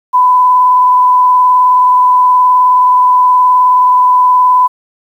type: tone with vibrato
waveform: sine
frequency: 1001 Hz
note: B5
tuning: 23 cents sharp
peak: -4 dBFS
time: 0.13-4.68 s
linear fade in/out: 20 ms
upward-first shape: square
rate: 19 Hz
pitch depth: 11 cents each way
effects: 7-bit